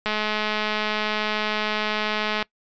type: click train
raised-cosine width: 0.3 ms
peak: -9 dBFS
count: 505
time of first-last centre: 0.06-2.426 s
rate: 213 Hz
effects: noise-tail reverb RT60 0.1 s tail -23 dB re dry + resampled to 16000 Hz